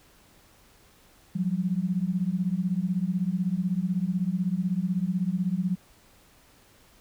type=beating tone pair; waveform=sine; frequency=174.61 / 190.61 Hz; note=F3 / G3; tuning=0 / -48 cents; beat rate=16 Hz; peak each=-27 dBFS; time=1.35-5.76 s; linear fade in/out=10 ms; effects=pink hiss -58 dBFS RMS until 7 s